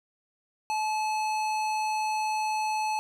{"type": "tone with hard clipping", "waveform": "sine", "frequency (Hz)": 862, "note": "A5", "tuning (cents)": -36, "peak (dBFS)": -28, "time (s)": [0.7, 2.99], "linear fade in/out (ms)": 0, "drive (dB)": 16, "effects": []}